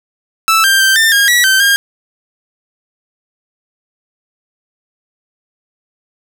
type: tone with pitch steps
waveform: sawtooth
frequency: 1318 / 1582 / 1562 / 1795 / 1626 / 1935 / 1547 / 1614 Hz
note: E6 / G6 / G6 / A6 / G#6 / B6 / G6 / G#6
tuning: -1 / +15 / -7 / +34 / -37 / -36 / -23 / -50 cents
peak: -4 dBFS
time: 0.48-1.76 s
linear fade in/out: 0 ms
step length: 160 ms
effects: none